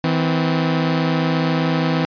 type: tone pair together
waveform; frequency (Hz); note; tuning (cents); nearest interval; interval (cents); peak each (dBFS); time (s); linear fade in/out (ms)
sawtooth; 161.58 / 256.5; E3 / C4; -34 / -34; minor sixth; 800; -14 / -17; 0.04-2.05; 0
effects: resampled to 11025 Hz